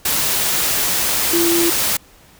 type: tone in noise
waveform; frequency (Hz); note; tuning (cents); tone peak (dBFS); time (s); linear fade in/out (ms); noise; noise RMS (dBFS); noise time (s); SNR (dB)
sine; 339.3; F4; -50; -15; 1.33-1.7; 5; white; -18; 0.05-1.97; 0
effects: pink hiss -48 dBFS RMS until 2.39 s